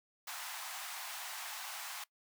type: high-pass noise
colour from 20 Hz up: pink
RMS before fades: -44 dBFS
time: 0.27-2.04 s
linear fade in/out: 5 ms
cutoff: 730 Hz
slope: 48 dB/octave
effects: noise-tail reverb RT60 0.1 s tail -21 dB re dry